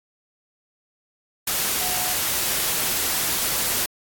sine tone in noise, 729 Hz, F#5, 26 cents flat, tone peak -32 dBFS, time 1.81-2.14 s, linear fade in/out 5 ms, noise white, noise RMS -23 dBFS, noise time 1.47-3.86 s, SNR -12 dB, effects AAC 64 kbps

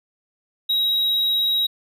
triangle tone, 3829 Hz, A#7, 46 cents sharp, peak -16 dBFS, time 0.69-1.67 s, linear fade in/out 10 ms, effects none

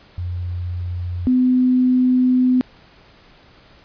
sine tone pair in turn, 88.5 / 253.2 Hz, F2 / B3, +23 / +43 cents, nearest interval octave + tritone, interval 1820 cents, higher second, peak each -22 / -12 dBFS, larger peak second, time 0.18-1.27 / 1.27-2.61 s, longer second, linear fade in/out 0 ms, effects pink hiss -49 dBFS RMS until 3.84 s + resampled to 11025 Hz

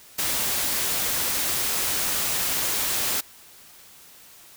white noise, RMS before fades -25 dBFS, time 0.18-3.21 s, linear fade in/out 10 ms, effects white hiss -49 dBFS RMS until 4.56 s

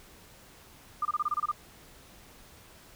sine tone bursts, 1206 Hz, D6, 46 cents sharp, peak -25 dBFS, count 9, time 1.02-1.516 s, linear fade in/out 5 ms, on 32 ms, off 26 ms, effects pink hiss -54 dBFS RMS until 2.95 s

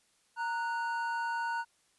triangle tone pair together, 927.3 / 1472 Hz, A#5 / F#6, -9 / -9 cents, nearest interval minor sixth, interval 800 cents, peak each -31 / -34 dBFS, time 0.36-1.65 s, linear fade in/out 50 ms, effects white hiss -70 dBFS RMS until 1.98 s + resampled to 24000 Hz

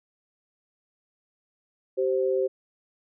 sine tone pair together, 385.5 / 523 Hz, G4 / C5, -29 / -1 cents, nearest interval perfect fourth, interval 528 cents, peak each -24 / -25 dBFS, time 1.97-2.48 s, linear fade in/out 20 ms, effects none

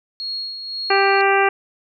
sine tone with tremolo, 4300 Hz, C8, 47 cents sharp, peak -23 dBFS, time 0.2-1.21 s, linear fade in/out 0 ms, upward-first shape sine, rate 1.9 Hz, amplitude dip 50%
harmonic tone, 393.4 Hz, G4, 6 cents sharp, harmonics 1 / 2 / 3 / 4 / 5 / 6 / 7, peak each -18 / -18 / -22 / -21 / -24 / -24 / -26 dBFS, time 0.9-1.49 s, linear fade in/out 5 ms
effects none

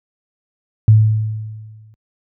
sine tone with exponential decay, 108.6 Hz, A2, 22 cents flat, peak -3 dBFS, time 0.88-1.94 s, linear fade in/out 0 ms, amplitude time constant 230 ms, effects high-pass 60 Hz 12 dB/octave

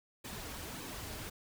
pink noise with flanger, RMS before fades -44 dBFS, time 0.24-1.3 s, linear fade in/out 10 ms, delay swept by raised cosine 1.4 to 5.9 ms, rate 1.7 Hz, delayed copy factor -0.6, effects none

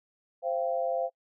sine chord, C suspended fourth, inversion none, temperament equal with one note detuned, 523.3 / 682.5 / 784 Hz, C5 / F5 / G5, 0 / -40 / 0 cents, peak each -30 / -30 / -36 dBFS, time 0.42-1.1 s, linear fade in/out 50 ms, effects noise-tail reverb RT60 0.1 s tail -25 dB re dry

